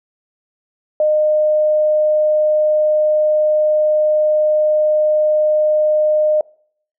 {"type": "tone", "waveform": "sine", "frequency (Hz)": 611, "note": "D#5", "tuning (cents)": -32, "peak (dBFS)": -11, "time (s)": [1, 6.41], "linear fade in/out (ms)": 2, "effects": ["noise-tail reverb RT60 0.6 s tail -24 dB re dry"]}